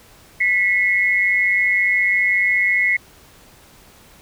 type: tone pair together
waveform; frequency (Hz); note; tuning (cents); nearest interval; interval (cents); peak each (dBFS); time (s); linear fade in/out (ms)
sine; 1975.5 / 2170; B6 / C#7; 0 / -37; major second; 163; -17; 0.4-2.97; 10
effects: pink hiss -48 dBFS RMS until 4.21 s